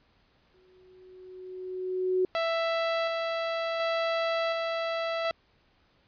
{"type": "tone with exponential growth", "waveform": "sine", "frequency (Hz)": 370, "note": "F#4", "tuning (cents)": 0, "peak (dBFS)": -21, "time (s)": [0.54, 2.25], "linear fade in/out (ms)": 2, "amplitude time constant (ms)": 370}
{"type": "tone with tremolo", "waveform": "sawtooth", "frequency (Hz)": 662, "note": "E5", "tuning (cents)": 7, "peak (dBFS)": -22, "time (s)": [2.35, 5.31], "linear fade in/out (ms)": 0, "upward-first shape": "square", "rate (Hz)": 0.69, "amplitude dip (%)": 25}
{"effects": ["pink hiss -66 dBFS RMS until 6.07 s", "resampled to 11025 Hz"]}